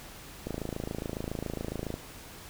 click train, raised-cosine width 2 ms, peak -20 dBFS, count 41, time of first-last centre 0.47-1.941 s, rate 27.2 Hz, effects pink hiss -47 dBFS RMS until 2.49 s

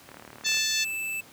click train, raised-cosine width 0.5 ms, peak -29 dBFS, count 19, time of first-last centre 0.09-0.571 s, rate 37.4 Hz
harmonic tone, 880 Hz, A5, in tune, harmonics 2 / 3 / 4 / 5 / 6 / 7 / 8, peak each -35 / -35 / -31 / -30 / -36 / -31 / -36 dBFS, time 0.44-0.85 s, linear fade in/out 20 ms
square tone, 2637 Hz, E7, in tune, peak -30 dBFS, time 0.46-1.21 s, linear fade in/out 10 ms
effects pink hiss -51 dBFS RMS until 1.32 s + high-pass 100 Hz 12 dB/octave

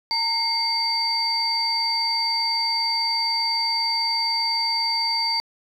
sine tone cluster, 917 / 2138 / 4624 Hz, A#5 / C7 / D8, -29 / +37 / -28 cents, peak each -26 / -30 / -21 dBFS, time 0.11-5.4 s, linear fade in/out 0 ms, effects tanh soft clip ceiling -12 dBFS + 9-bit

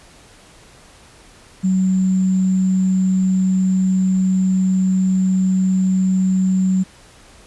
sine tone with sample-and-hold, 187.1 Hz, F#3, 20 cents sharp, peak -13 dBFS, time 1.63-6.84 s, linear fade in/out 20 ms, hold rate 7350 Hz, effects pink hiss -46 dBFS RMS until 7.46 s + resampled to 24000 Hz

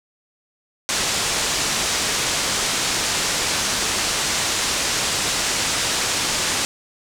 white low-pass noise, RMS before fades -22 dBFS, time 0.89-6.65 s, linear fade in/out 0 ms, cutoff 8000 Hz, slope 24 dB/octave, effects none

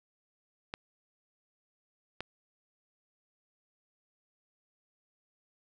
clicks, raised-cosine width 0.3 ms, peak -20 dBFS, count 2, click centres 0.739 / 2.206 s, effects none

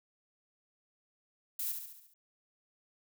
violet noise with echo, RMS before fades -36 dBFS, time 1.59-1.72 s, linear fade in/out 5 ms, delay 70 ms, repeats 6, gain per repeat -5 dB, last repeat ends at 2.14 s, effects none

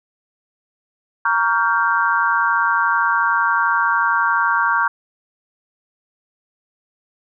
sine chord, G half-diminished seventh, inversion first, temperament equal with one note detuned, 932.3 / 1130.7 / 1396.9 / 1568 Hz, Bb5 / Db6 / F6 / G6, 0 / +34 / 0 / 0 cents, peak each -20 dBFS, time 1.25-4.88 s, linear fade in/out 5 ms, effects none

